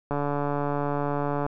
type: click train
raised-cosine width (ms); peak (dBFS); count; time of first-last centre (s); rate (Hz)
1; -14; 196; 0.11-1.464; 144
effects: none